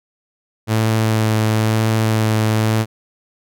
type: tone with vibrato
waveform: sawtooth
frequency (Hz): 110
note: A2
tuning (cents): 0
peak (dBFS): -10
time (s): 0.67-2.86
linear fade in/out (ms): 50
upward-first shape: sine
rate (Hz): 1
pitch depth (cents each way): 13
effects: none